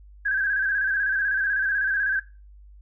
sine tone with vibrato, 1600 Hz, G6, 35 cents sharp, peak -21 dBFS, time 0.25-2.2 s, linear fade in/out 10 ms, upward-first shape square, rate 16 Hz, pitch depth 57 cents each way, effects noise-tail reverb RT60 0.3 s tail -18 dB re dry + added 50 Hz sine -45 dBFS peak until 2.81 s

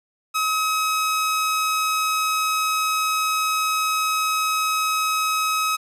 sawtooth tone, 1275 Hz, D#6, 42 cents sharp, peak -16 dBFS, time 0.34-5.77 s, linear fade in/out 20 ms, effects resampled to 32000 Hz + 9-bit

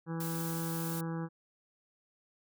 harmonic tone, 164.81 Hz, E3, in tune, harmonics 1 / 2 / 3 / 5 / 6 / 7 / 8 / 9 / 10, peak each -35 / -41 / -45 / -49 / -51 / -52 / -53 / -54 / -55 dBFS, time 0.06-1.29 s, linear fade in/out 50 ms
blue noise, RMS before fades -42 dBFS, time 0.2-1.01 s, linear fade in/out 5 ms
effects none

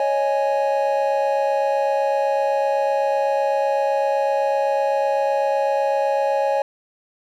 triangle chord, C# suspended second, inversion none, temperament equal, 554.4 / 622.3 / 830.6 Hz, C#5 / D#5 / G#5, 0 / 0 / 0 cents, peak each -18 / -23 / -20 dBFS, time 0-6.62 s, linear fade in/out 2 ms, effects none

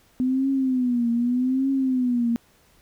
sine tone with vibrato, 251.9 Hz, B3, 34 cents sharp, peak -19 dBFS, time 0.2-2.36 s, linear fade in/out 0 ms, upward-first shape triangle, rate 0.83 Hz, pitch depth 140 cents each way, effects pink hiss -59 dBFS RMS until 2.81 s

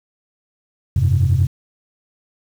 sine chord, F suspended second, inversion none, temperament just, 87.31 / 98.22 / 130.96 Hz, F2 / G2 / C3, 0 / +4 / +2 cents, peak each -16 dBFS, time 0.96-1.47 s, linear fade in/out 5 ms, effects tanh soft clip ceiling -6 dBFS + 7-bit

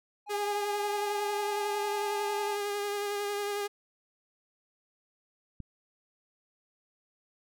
triangle tone with pitch glide, 830 to 863.2 Hz, G#5 to A5, -1 to -33 cents, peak -32 dBFS, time 0.26-2.58 s, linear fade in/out 50 ms, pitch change +68 cents, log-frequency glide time 0.47-2.16 s
sawtooth tone with vibrato, 408.5 Hz, G#4, 29 cents flat, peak -27 dBFS, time 0.29-3.68 s, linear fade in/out 20 ms, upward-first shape sine, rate 11 Hz, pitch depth 21 cents each way
click, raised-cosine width 5 ms, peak -28 dBFS, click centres 5.603 s
effects none

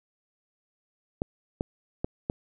clicks, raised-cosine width 2 ms, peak -14 dBFS, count 4, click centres 1.219 / 1.609 / 2.045 / 2.299 s, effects none

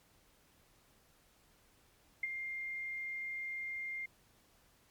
sine tone with ADSR envelope, 2111 Hz, C7, 15 cents sharp, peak -30 dBFS, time 2.23-4.06 s, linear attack 5 ms, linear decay 24 ms, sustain -8 dB, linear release 7 ms, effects pink hiss -68 dBFS RMS until 4.9 s + MP3 96 kbps

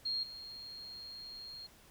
sine tone with level steps, 4239 Hz, C8, 22 cents sharp, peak -33 / -45 dBFS, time 0.05-1.67 s, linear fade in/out 10 ms, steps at 0.23 s, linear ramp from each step 2 ms, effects pink hiss -61 dBFS RMS until 1.9 s

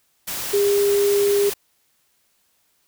sine tone in noise, 404.7 Hz, G#4, 45 cents flat, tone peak -15 dBFS, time 0.53-1.5 s, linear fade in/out 10 ms, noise white, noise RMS -28 dBFS, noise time 0.27-1.54 s, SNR +10 dB, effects white hiss -65 dBFS RMS until 2.87 s

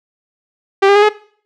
sawtooth tone with pitch steps, 392 / 402.1 / 412.4 / 423.1 Hz, G4 / G4 / G#4 / G#4, 0 / +44 / -12 / +32 cents, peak -3 dBFS, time 0.82-1.092 s, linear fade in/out 10 ms, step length 68 ms, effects noise-tail reverb RT60 0.5 s tail -19 dB re dry + low-pass 3000 Hz 12 dB/octave

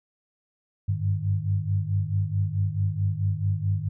sine tone cluster, 96.8 / 101.4 / 152.8 Hz, G2 / G#2 / D#3, -21 / -41 / -31 cents, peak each -27 / -25 / -31 dBFS, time 0.88-3.89 s, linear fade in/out 10 ms, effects none

